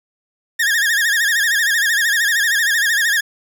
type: tone with vibrato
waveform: 40% pulse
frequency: 1741 Hz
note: A6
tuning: 19 cents flat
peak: -13 dBFS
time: 0.59-3.21 s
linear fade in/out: 10 ms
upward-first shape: sine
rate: 13 Hz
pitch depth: 130 cents each way
effects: none